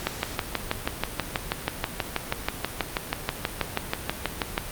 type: click train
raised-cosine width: 0.3 ms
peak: -7 dBFS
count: 29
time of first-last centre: 0.07-4.579 s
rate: 6.21 Hz
effects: pink hiss -36 dBFS RMS until 4.71 s + Opus 48 kbps